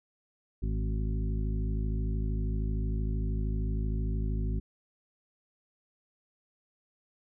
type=harmonic tone with a mistuned harmonic; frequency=53 Hz; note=G#1; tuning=36 cents sharp; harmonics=1 / 2 / 3 / 4 / 5 / 7; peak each=-29 / -35 / -39 / -41 / -43 / -46 dBFS; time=0.62-4.6 s; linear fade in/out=10 ms; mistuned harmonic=4; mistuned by=+20 cents; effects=none